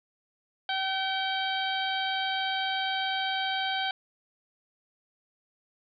harmonic tone with a mistuned harmonic, 766 Hz, G5, 40 cents flat, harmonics 1 / 2 / 3 / 4 / 5 / 6, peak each -31 / -33 / -38 / -33 / -38 / -42 dBFS, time 0.69-3.91 s, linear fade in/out 2 ms, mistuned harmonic 4, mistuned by +50 cents, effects none

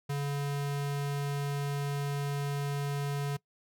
square tone, 142.2 Hz, C#3, 45 cents sharp, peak -31 dBFS, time 0.09-3.37 s, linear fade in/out 10 ms, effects noise-tail reverb RT60 0.1 s tail -21 dB re dry

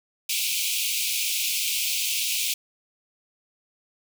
pink high-pass noise, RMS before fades -26 dBFS, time 0.29-2.54 s, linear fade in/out 5 ms, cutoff 2300 Hz, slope 96 dB/octave, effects none

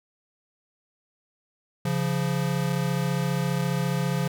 square tone pair together, 138.59 / 173.38 Hz, C#3 / F3, 0 / -12 cents, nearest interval major third, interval 388 cents, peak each -27 dBFS, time 1.85-4.28 s, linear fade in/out 5 ms, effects none

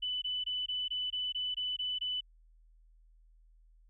sine tone bursts, 2993 Hz, F#7, 19 cents sharp, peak -32 dBFS, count 10, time 0.02-2.209 s, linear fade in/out 10 ms, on 200 ms, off 21 ms, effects added 40 Hz sine -59 dBFS peak until 3.89 s

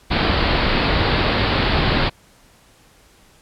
pink low-pass noise, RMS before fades -18 dBFS, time 0.1-2.1 s, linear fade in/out 20 ms, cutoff 4700 Hz, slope 96 dB/octave, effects pink hiss -52 dBFS RMS until 3.41 s + low-pass 12000 Hz 12 dB/octave

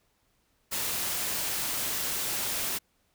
white noise, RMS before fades -31 dBFS, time 0.71-2.79 s, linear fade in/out 20 ms, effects pink hiss -71 dBFS RMS until 3.14 s

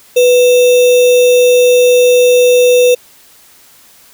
sine tone with sample-and-hold, 493.9 Hz, B4, in tune, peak -4 dBFS, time 0.16-2.95 s, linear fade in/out 10 ms, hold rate 3150 Hz, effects white hiss -43 dBFS RMS until 4.13 s

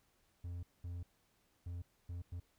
triangle tone bursts at uneven times, 87.31 Hz, F2, in tune, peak -39 dBFS, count 5, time 0.44-0.63 / 0.84-1.03 / 1.66-1.82 / 2.09-2.22 / 2.32-2.4 s, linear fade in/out 5 ms, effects pink hiss -75 dBFS RMS until 2.58 s

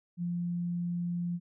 sine tone, 174 Hz, F3, 6 cents flat, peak -30 dBFS, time 0.17-1.4 s, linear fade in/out 50 ms, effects none

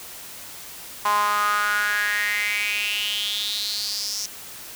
sawtooth tone with high-pass filter sweep, 207 Hz, G#3, 5 cents flat, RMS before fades -24 dBFS, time 1.05-4.26 s, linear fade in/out 5 ms, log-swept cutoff 980 to 5700 Hz, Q 6.8, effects white hiss -39 dBFS RMS until 4.75 s

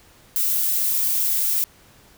violet noise, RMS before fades -21 dBFS, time 0.36-1.64 s, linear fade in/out 0 ms, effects pink hiss -52 dBFS RMS until 2.17 s

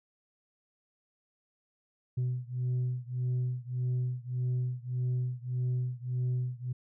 sine beating tone pair, 124.6 / 126.3 Hz, B2 / B2, +16 / +39 cents, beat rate 1.7 Hz, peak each -30 / -31 dBFS, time 2.17-6.73 s, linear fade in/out 10 ms, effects tanh soft clip ceiling -26 dBFS

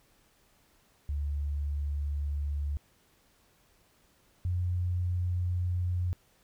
sine tone pair in turn, 72.3 / 89.23 Hz, D2 / F2, -27 / +38 cents, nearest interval major third, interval 365 cents, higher second, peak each -29 / -27 dBFS, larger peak second, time 1.09-2.77 / 4.45-6.13 s, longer neither, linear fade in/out 0 ms, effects pink hiss -66 dBFS RMS until 6.43 s

